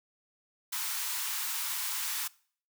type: high-pass noise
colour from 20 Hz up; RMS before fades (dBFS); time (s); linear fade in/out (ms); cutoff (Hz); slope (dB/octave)
white; -34; 0.72-2.28; 10; 840; 96
effects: noise-tail reverb RT60 0.5 s tail -22 dB re dry